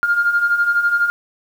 sine beating tone pair, 1400 / 1412 Hz, F6 / F6, +4 / +19 cents, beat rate 12 Hz, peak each -20 / -14 dBFS, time 0.03-1.1 s, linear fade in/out 0 ms, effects tanh soft clip ceiling -6 dBFS + 7-bit

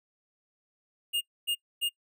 square tone bursts, 2834 Hz, F7, 25 cents sharp, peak -27 dBFS, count 3, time 1.13-1.893 s, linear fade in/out 20 ms, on 81 ms, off 260 ms, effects noise-tail reverb RT60 0.1 s tail -21 dB re dry

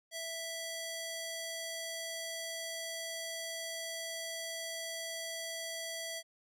square tone with band-pass filter, 659 Hz, E5, 1 cent flat, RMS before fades -41 dBFS, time 0.11-6.23 s, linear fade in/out 50 ms, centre 6500 Hz, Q 0.55, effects none

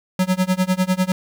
square tone with tremolo, 185 Hz, F#3, in tune, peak -14 dBFS, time 0.19-1.12 s, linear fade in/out 2 ms, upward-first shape sine, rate 10 Hz, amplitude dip 95%, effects 8-bit

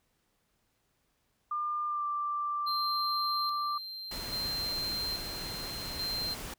sine tone with pitch glide, 1200 to 1177.3 Hz, D6 to D6, +37 to +4 cents, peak -30 dBFS, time 1.51-3.78 s, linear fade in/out 5 ms, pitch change -33 cents, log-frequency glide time 1.87-2.05 s
triangle tone with tremolo, 4147 Hz, C8, 16 cents flat, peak -31 dBFS, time 2.66-6.35 s, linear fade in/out 20 ms, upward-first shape square, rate 0.6 Hz, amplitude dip 55%
pink noise, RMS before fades -41 dBFS, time 4.11-6.54 s, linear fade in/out 5 ms
effects pink hiss -75 dBFS RMS until 6.58 s

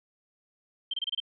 sine tone bursts, 3136 Hz, G7, in tune, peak -28 dBFS, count 6, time 0.91-1.202 s, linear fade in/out 5 ms, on 27 ms, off 26 ms, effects none

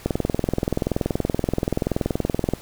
click train, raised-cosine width 2 ms, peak -7 dBFS, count 53, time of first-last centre 0.06-2.536 s, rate 21 Hz, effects pink hiss -44 dBFS RMS until 2.61 s

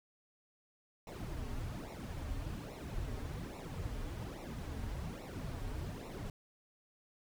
brown noise with flanger, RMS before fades -42 dBFS, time 1.07-6.3 s, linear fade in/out 2 ms, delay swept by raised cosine 0.62 to 6.02 ms, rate 1.2 Hz, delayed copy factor -0.8, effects none

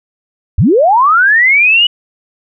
sine linear sweep, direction up, 55.3 to 2960 Hz, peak -5 dBFS, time 0.58-1.87 s, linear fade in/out 5 ms, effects none

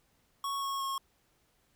square tone with pitch steps, 1108 / 1097.2 / 1086.5 Hz, C#6 / C#6 / C#6, -1 / -18 / -35 cents, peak -33 dBFS, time 0.44-0.98 s, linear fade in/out 2 ms, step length 180 ms, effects pink hiss -71 dBFS RMS until 1.75 s

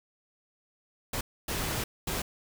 pink noise bursts at uneven times, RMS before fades -32 dBFS, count 3, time 1.13-1.21 / 1.48-1.84 / 2.07-2.22 s, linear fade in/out 5 ms, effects none

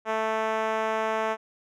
5% pulse tone with band-pass filter, 220 Hz, A3, in tune, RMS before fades -27 dBFS, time 0.05-1.37 s, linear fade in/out 50 ms, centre 660 Hz, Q 1.1, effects none

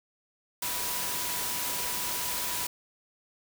sine tone in noise, 979 Hz, B5, 15 cents flat, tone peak -41 dBFS, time 0.62-2.67 s, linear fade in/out 5 ms, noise white, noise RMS -32 dBFS, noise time 0.62-2.67 s, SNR -12 dB, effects none

